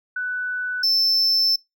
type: tone pair in turn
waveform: sine / triangle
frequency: 1491 / 5304 Hz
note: F#6 / E8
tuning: +13 / +10 cents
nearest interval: octave + minor seventh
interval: 2197 cents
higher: second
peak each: -23 / -15 dBFS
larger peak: second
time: 0.16-0.83 / 0.83-1.56 s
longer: second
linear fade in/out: 5 ms
effects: noise-tail reverb RT60 0.2 s tail -26 dB re dry